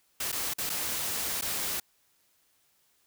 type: noise with dropouts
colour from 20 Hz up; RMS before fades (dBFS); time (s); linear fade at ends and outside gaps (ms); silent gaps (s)
white; -32; 0.2-1.8; 5; 0.318-0.326 / 0.537-0.583 / 0.695-0.699 / 1.412-1.421
effects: white hiss -69 dBFS RMS until 3.06 s